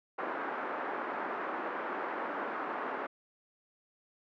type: band-pass noise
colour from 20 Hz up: white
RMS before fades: -37 dBFS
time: 0.18-3.07 s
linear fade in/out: 10 ms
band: 270 to 1500 Hz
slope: 24 dB/octave
effects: none